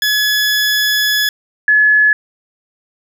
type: tone pair in turn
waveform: 20% pulse / sine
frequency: 1700 / 1706.3 Hz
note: G#6 / G#6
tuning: +40 / +46 cents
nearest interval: unison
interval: 6 cents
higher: second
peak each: -7 dBFS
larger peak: neither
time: 0.02-1.29 / 1.68-2.13 s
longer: first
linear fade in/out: 2 ms
effects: none